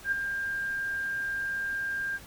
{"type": "tone with ADSR envelope", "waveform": "sine", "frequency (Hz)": 1598, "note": "G6", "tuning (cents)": 33, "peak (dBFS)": -22, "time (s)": [0.04, 2.19], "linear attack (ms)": 81, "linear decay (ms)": 6, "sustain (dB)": -7, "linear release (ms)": 37, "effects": ["pink hiss -49 dBFS RMS until 2.26 s"]}